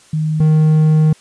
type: tone pair in turn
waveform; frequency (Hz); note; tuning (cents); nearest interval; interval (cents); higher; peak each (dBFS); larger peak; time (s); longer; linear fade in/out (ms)
sine / triangle; 155.56 / 155.56; D#3 / D#3; 0 / 0; unison; 0; neither; -14 / -6; second; 0.13-0.4 / 0.4-1.13; second; 5
effects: white hiss -47 dBFS RMS until 1.2 s + resampled to 22050 Hz